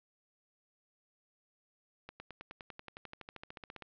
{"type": "accelerating click train", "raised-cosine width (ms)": 0.3, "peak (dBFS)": -29, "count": 22, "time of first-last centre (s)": [2.09, 3.823], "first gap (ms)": 110, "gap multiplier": 0.97, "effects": ["low-pass 4000 Hz 12 dB/octave"]}